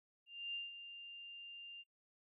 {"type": "tone with ADSR envelope", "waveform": "sine", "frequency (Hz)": 2794, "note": "F7", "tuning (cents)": 0, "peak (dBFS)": -39, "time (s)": [0.26, 1.84], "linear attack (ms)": 280, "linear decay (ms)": 170, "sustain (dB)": -10, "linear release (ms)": 35, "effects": ["noise-tail reverb RT60 0.1 s tail -25 dB re dry"]}